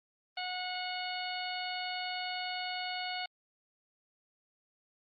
harmonic tone, 730 Hz, F#5, 24 cents flat, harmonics 1 / 2 / 3 / 4 / 5 / 6, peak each -39 / -44 / -42 / -42 / -47 / -43 dBFS, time 0.37-3.26 s, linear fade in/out 5 ms, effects Opus 32 kbps

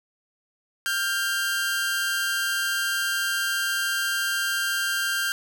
sawtooth tone pair together, 1396.9 / 1582.7 Hz, F6 / G6, 0 / +16 cents, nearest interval major second, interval 216 cents, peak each -26 / -21 dBFS, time 0.86-5.32 s, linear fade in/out 0 ms, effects none

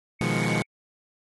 sine tone, 2217 Hz, C#7, in tune, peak -31 dBFS, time 0.19-0.64 s, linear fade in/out 50 ms
sawtooth chord, F half-diminished seventh, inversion second, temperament equal, 123.47 / 155.56 / 174.61 / 207.7 Hz, Cb3 / Eb3 / F3 / Ab3, 0 / 0 / 0 / 0 cents, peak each -25 dBFS, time 0.21-0.62 s, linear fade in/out 0 ms
effects AAC 32 kbps

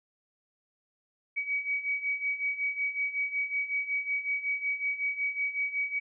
sine beating tone pair, 2264 / 2269.4 Hz, C#7 / C#7, +36 / +40 cents, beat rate 5.4 Hz, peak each -34 / -30 dBFS, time 1.36-6 s, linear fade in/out 20 ms, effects none

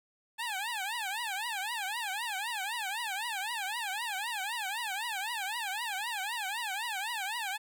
15% pulse tone with vibrato, 854 Hz, G#5, 48 cents sharp, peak -27 dBFS, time 0.38-7.58 s, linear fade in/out 20 ms, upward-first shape triangle, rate 3.9 Hz, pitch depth 260 cents each way, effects none

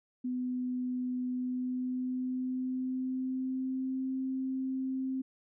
sine tone with pitch glide, 251 to 262.6 Hz, B3 to C4, +28 to +6 cents, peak -31 dBFS, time 0.24-5.22 s, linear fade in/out 10 ms, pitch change +78 cents, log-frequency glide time 1.3-4.13 s, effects none

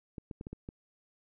clicks, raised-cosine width 3 ms, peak -28 dBFS, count 6, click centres 0.182 / 0.312 / 0.411 / 0.469 / 0.53 / 0.689 s, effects none

